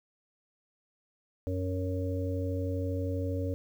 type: harmonic tone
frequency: 92.5 Hz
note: F#2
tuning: in tune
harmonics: 1 / 3 / 5 / 6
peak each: -31 / -36 / -38 / -39 dBFS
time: 1.47-3.54 s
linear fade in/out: 0 ms
effects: 10-bit